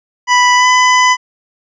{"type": "tone with pitch glide", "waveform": "25% pulse", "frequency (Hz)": [987.8, 1002.7], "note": ["B5", "B5"], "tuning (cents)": [0, 26], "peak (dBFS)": -3, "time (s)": [0.27, 1.17], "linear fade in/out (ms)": 50, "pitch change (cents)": 26, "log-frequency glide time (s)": [0.55, 0.67], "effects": ["resampled to 16000 Hz"]}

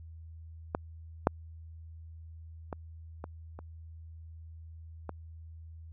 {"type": "clicks", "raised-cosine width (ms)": 1, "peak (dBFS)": [-15, -8, -22, -25, -30, -23], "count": 6, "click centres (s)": [0.749, 1.271, 2.728, 3.241, 3.59, 5.093], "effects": ["added 81 Hz sine -45 dBFS peak until 5.92 s"]}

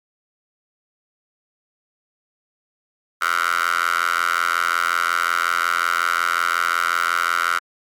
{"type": "tone with high-pass filter", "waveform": "10% pulse", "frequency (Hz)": 85.5, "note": "F2", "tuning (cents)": -36, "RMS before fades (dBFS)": -20, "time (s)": [3.21, 7.59], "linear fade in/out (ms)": 10, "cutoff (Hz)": 1400, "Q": 6, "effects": ["MP3 96 kbps"]}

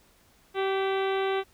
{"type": "harmonic tone with a mistuned harmonic", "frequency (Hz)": 386.5, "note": "G4", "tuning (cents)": -24, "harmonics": [1, 2, 3, 4, 5, 6, 7, 8, 9, 10], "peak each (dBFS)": [-26, -32, -36, -38, -40, -42, -43, -44, -45, -46], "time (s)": [0.54, 1.44], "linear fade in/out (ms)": 50, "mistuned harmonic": 5, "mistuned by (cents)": 49, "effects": ["pink hiss -61 dBFS RMS until 1.53 s"]}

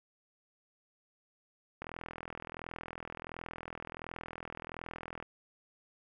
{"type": "click train", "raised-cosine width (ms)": 0.5, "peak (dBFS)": -26, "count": 142, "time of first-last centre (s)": [1.82, 5.226], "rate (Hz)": 41.4, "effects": []}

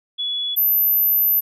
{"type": "tone pair in turn", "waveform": "sine", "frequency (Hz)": [3400, 12116], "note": ["G#7", "F#9"], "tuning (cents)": [40, 40], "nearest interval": "octave + minor seventh", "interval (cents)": 2200, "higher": "second", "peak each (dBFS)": [-21, -14], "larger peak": "second", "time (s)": [[0.18, 0.56], [0.56, 1.41]], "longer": "second", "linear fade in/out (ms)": 20, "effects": []}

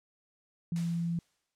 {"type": "tone", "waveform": "sine", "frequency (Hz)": 169.4, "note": "E3", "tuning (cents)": 48, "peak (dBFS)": -29, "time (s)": [0.72, 1.19], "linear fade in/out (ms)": 2}
{"type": "noise with exponential decay", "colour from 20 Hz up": "white", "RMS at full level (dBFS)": -45, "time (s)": [0.76, 1.55], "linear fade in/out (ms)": 1, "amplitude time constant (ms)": 170}
{"effects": ["low-pass 8000 Hz 12 dB/octave"]}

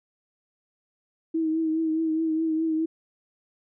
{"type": "tone with vibrato", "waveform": "sine", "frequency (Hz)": 320, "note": "D#4", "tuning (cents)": 49, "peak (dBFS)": -22, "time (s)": [1.34, 2.86], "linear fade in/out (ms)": 10, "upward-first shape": "triangle", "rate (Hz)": 4.8, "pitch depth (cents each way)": 40, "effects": []}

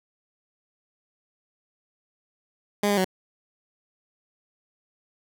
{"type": "tone with pitch steps", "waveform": "15% pulse", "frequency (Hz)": [205.2, 203.1, 186.7], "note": ["G#3", "G#3", "F#3"], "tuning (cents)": [-21, -38, 16], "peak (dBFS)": -14, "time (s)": [2.83, 3.046], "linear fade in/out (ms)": 5, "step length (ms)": 72, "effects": []}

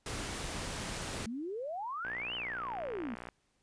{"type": "noise", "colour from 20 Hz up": "pink", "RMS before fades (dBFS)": -39, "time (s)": [0.06, 1.26], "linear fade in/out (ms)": 2}
{"type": "exponential two-way sweep", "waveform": "sine", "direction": "up then down", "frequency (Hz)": [211.7, 3112, 211.7], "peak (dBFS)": -36, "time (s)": [1.26, 3.15], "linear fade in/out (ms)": 10, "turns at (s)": 2.35}
{"type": "click train", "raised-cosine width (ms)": 0.5, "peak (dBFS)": -28, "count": 75, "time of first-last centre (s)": [2.05, 3.287], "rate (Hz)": 59.8}
{"effects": ["pink hiss -75 dBFS RMS until 3.62 s", "resampled to 22050 Hz"]}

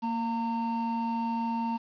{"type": "tone pair together", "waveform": "triangle", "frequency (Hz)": [231.3, 914], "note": ["A#3", "A#5"], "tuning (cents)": [-13, -34], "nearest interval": "2 octaves", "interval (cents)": 2379, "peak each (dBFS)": [-28, -29], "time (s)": [0.02, 1.78], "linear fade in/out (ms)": 20, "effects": ["resampled to 11025 Hz", "9-bit"]}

